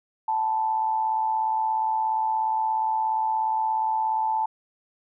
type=tone with amplitude modulation; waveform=sine; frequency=878 Hz; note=A5; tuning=4 cents flat; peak=-19 dBFS; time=0.28-4.46 s; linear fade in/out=5 ms; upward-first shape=sine; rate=117 Hz; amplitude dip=55%; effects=none